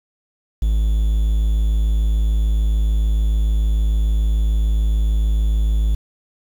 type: tone with quantisation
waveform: triangle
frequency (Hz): 53.4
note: G#1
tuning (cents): +49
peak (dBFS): -12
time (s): 0.62-5.95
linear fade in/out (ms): 5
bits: 7
effects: none